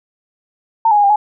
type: tone with pitch steps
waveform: sine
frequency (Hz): 901 / 835 / 823 / 799 / 841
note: A5 / G#5 / G#5 / G5 / G#5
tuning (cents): +41 / +9 / -16 / +33 / +22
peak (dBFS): -8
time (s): 0.85-1.16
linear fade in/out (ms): 5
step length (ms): 62
effects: none